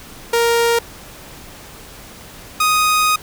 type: tone pair in turn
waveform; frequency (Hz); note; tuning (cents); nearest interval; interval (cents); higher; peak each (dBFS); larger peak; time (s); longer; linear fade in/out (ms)
sawtooth; 467.1 / 1247; A#4 / D#6; +3 / +3; octave + perfect fourth; 1700; second; -9; neither; 0.33-0.79 / 2.6-3.16; second; 5
effects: pink hiss -38 dBFS RMS until 3.22 s